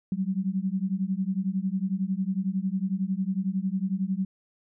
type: beating tone pair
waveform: sine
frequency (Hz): 185 / 196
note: F#3 / G3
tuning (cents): 0 / 0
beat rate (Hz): 11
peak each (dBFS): -28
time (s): 0.12-4.25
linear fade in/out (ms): 2
effects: none